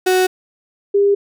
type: tone pair in turn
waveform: 35% pulse / sine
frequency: 370.3 / 402.1 Hz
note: F#4 / G4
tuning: +1 / +44 cents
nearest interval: minor second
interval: 143 cents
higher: second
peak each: -10 dBFS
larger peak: neither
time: 0.06-0.27 / 0.94-1.15 s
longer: neither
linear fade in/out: 10 ms
effects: none